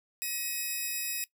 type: tone pair together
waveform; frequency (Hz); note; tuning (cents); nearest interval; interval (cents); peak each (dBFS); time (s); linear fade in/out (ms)
5% pulse; 1907 / 2540; A#6 / D#7; +39 / +35; perfect fourth; 496; -30 / -23; 0.22-1.24; 0
effects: noise-tail reverb RT60 0.1 s tail -19 dB re dry